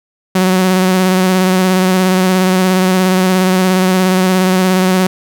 sawtooth tone with vibrato, 185.7 Hz, F#3, 7 cents sharp, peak -5 dBFS, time 0.35-5.07 s, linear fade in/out 5 ms, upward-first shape square, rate 17 Hz, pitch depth 20 cents each way, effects none

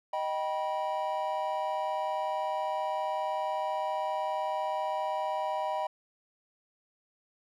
triangle chord, Eb augmented, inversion none, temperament just, 622.3 / 777.8 / 972.3 Hz, Eb5 / G5 / B5, 0 / -14 / -27 cents, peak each -32 dBFS, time 0.13-5.87 s, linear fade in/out 5 ms, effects none

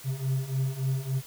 triangle beating tone pair, 130.81 / 134.31 Hz, C3 / C3, 0 / +46 cents, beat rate 3.5 Hz, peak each -29 / -26 dBFS, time 0.04-1.22 s, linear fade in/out 50 ms, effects white hiss -47 dBFS RMS until 1.26 s

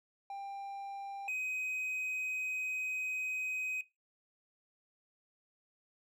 triangle tone pair in turn, 793 / 2518 Hz, G5 / D#7, +20 / +20 cents, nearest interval octave + minor sixth, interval 2000 cents, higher second, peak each -38 / -32 dBFS, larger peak second, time 0.3-1.28 / 1.28-3.81 s, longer second, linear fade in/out 2 ms, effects noise-tail reverb RT60 0.2 s tail -18 dB re dry

